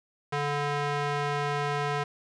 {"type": "tone with band-pass filter", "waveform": "square", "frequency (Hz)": 144.9, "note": "D3", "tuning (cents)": -23, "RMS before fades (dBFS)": -29, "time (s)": [0.32, 2.04], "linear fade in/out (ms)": 10, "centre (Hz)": 1200, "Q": 0.66, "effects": ["resampled to 22050 Hz", "9-bit"]}